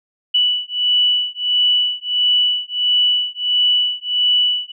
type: beating tone pair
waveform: sine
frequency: 2959 / 2960.5 Hz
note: F#7 / F#7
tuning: -1 / 0 cents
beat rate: 1.5 Hz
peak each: -17 dBFS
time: 0.34-4.72 s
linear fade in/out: 10 ms
effects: none